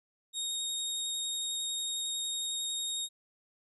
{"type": "tone with vibrato", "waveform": "25% pulse", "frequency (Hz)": 3729, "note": "A#7", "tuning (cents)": 0, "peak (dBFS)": -28, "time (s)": [0.33, 3.09], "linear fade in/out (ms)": 50, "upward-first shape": "square", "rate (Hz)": 11, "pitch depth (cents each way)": 9, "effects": []}